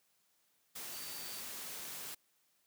sine tone in noise, 4594 Hz, D8, 39 cents flat, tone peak -51 dBFS, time 0.92-1.41 s, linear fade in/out 10 ms, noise white, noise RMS -45 dBFS, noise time 0.75-2.15 s, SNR -9 dB, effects white hiss -75 dBFS RMS until 2.66 s + high-pass 100 Hz 12 dB/octave

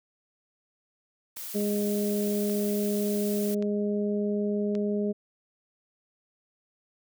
blue noise, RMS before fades -38 dBFS, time 1.36-3.55 s, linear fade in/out 10 ms
click train, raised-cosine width 0.2 ms, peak -26 dBFS, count 4, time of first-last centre 1.37-4.752 s, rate 0.887 Hz
harmonic tone, 206.3 Hz, G#3, 11 cents flat, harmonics 1 / 2 / 3, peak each -27 / -29 / -36 dBFS, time 1.54-5.13 s, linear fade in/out 20 ms
effects none

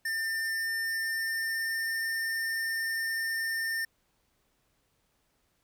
square tone with pitch glide, 1797 to 1807.4 Hz, A6 to A6, +36 to +46 cents, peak -30 dBFS, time 0.05-3.85 s, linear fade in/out 5 ms, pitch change +10 cents, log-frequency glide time 0.24-2.06 s, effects pink hiss -73 dBFS RMS until 5.63 s

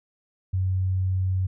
sine tone, 93.5 Hz, F#2, 19 cents sharp, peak -21 dBFS, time 0.53-1.47 s, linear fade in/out 10 ms, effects none

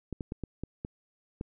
clicks, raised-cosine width 3 ms, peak -22 dBFS, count 7, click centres 0.127 / 0.208 / 0.321 / 0.437 / 0.636 / 0.849 / 1.411 s, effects none

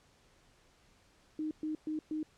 sine tone bursts, 309.5 Hz, D#4, 9 cents flat, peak -33 dBFS, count 4, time 1.39-2.23 s, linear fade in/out 2 ms, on 120 ms, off 120 ms, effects pink hiss -66 dBFS RMS until 2.37 s + low-pass 8000 Hz 12 dB/octave

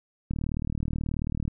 click train, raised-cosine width 5 ms, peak -17 dBFS, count 46, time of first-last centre 0.31-1.479 s, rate 38.5 Hz, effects none

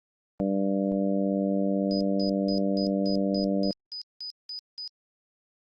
harmonic tone, 98 Hz, G2, in tune, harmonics 2 / 3 / 4 / 5 / 6 / 7, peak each -26 / -29 / -38 / -33 / -31 / -40 dBFS, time 0.4-3.71 s, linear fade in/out 0 ms
sine tone bursts, 4978 Hz, D#8, in tune, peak -34 dBFS, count 11, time 1.91-4.877 s, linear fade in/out 0 ms, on 97 ms, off 190 ms
effects Opus 24 kbps

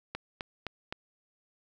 click train, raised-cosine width 0.3 ms, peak -19 dBFS, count 4, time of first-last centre 0.15-0.925 s, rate 3.87 Hz, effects none

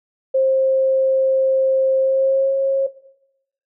sine tone with pitch glide, 530 to 541.4 Hz, C5 to C#5, +22 to -41 cents, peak -13 dBFS, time 0.34-2.87 s, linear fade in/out 10 ms, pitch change +37 cents, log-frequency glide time 2-2.53 s, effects noise-tail reverb RT60 0.8 s tail -17 dB re dry

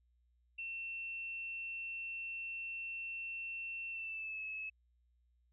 sine tone with pitch glide, 2700 to 2589 Hz, E7 to E7, +41 to -32 cents, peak -40 dBFS, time 0.58-4.7 s, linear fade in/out 10 ms, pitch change -73 cents, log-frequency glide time 3.91-4.42 s, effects added 60 Hz sine -70 dBFS peak until 5.52 s

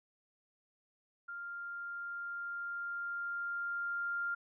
sine tone with level ramp, 1396.9 Hz, F6, in tune, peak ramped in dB -41 to -33 dBFS, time 1.28-4.35 s, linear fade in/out 10 ms, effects none

